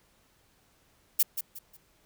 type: noise with echo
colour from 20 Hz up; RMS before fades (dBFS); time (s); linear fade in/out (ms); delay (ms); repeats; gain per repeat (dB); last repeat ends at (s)
violet; -21; 1.19-1.23; 10; 180; 3; -10; 1.77
effects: pink hiss -66 dBFS RMS until 2.05 s